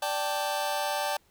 sawtooth chord, D suspended fourth, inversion none, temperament just, 587.3 / 783.1 / 881 Hz, D5 / G5 / A5, 0 / -2 / +2 cents, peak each -28 dBFS, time 0.02-1.17 s, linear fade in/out 5 ms, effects pink hiss -65 dBFS RMS until 1.3 s

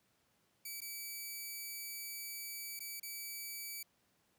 5% pulse tone with dropouts, 2300 Hz, D7, 37 cents flat, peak -33 dBFS, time 0.65-3.83 s, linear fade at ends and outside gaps 5 ms, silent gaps 0.806-0.816 / 2.793-2.803 / 2.999-3.029 s, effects pink hiss -75 dBFS RMS until 4.38 s + high-pass 100 Hz 12 dB/octave

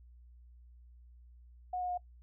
sine tone with pitch steps, 728 / 722.1 / 716.3 Hz, F#5 / F#5 / F5, -28 / -42 / +44 cents, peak -33 dBFS, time 1.73-1.976 s, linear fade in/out 5 ms, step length 82 ms, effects noise-tail reverb RT60 0.1 s tail -22 dB re dry + added 60 Hz sine -54 dBFS peak until 2.22 s

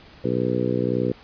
harmonic tone, 61.7 Hz, B1, 1 cent flat, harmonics 2 / 3 / 4 / 5 / 6 / 7 / 8, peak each -28 / -28 / -28 / -28 / -28 / -28 / -28 dBFS, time 0.24-1.12 s, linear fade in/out 5 ms, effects pink hiss -48 dBFS RMS until 1.23 s + resampled to 11025 Hz

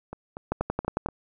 two click trains, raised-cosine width 1 ms, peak -11 / -22 dBFS, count 7 / 5, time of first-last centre 0.52-1.061 / 0.13-1.087 s, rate 11.1 / 4.18 Hz, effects none

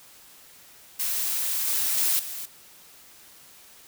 blue noise with level steps, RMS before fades -27 / -25 / -23 / -35 dBFS, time 0.99-2.46 s, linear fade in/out 10 ms, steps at 1.67 / 1.97 / 2.19 s, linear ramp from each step 5 ms, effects white hiss -51 dBFS RMS until 3.87 s

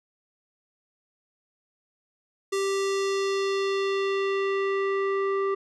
square tone with low-pass filter sweep, 392 Hz, G4, in tune, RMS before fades -26 dBFS, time 2.52-5.55 s, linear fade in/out 10 ms, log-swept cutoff 8400 to 1400 Hz, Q 1.4, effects none

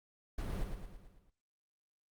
brown noise with echo, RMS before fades -38 dBFS, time 0.38-0.64 s, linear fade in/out 5 ms, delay 110 ms, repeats 6, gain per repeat -5 dB, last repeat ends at 1.3 s, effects noise-tail reverb RT60 0.2 s tail -26 dB re dry + Opus 48 kbps

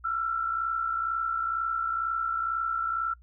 sine tone pair together, 1336 / 1398.1 Hz, E6 / F6, +23 / +1 cents, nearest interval minor second, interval 78 cents, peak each -27 / -34 dBFS, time 0.04-3.14 s, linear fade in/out 10 ms, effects noise-tail reverb RT60 0.1 s tail -23 dB re dry + added 60 Hz sine -51 dBFS peak until 3.22 s

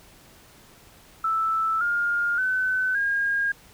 sine tone with pitch steps, 1318.5 / 1413.1 / 1514.6 / 1623.3 Hz, E6 / F6 / F#6 / G#6, 0 / +20 / +40 / -40 cents, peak -21 dBFS, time 1.24-3.52 s, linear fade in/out 5 ms, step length 570 ms, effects pink hiss -52 dBFS RMS until 3.73 s

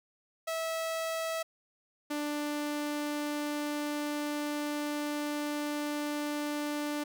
sawtooth tone pair in turn, 651 / 295 Hz, E5 / D4, -22 / +8 cents, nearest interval octave + major second, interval 1370 cents, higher first, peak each -28 dBFS, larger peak neither, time 0.47-1.43 / 2.1-7.04 s, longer second, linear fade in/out 10 ms, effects none

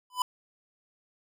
square tone with exponential growth, 1000 Hz, B5, 21 cents sharp, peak -21 dBFS, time 0.1-0.22 s, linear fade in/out 2 ms, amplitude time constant 24 ms, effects none

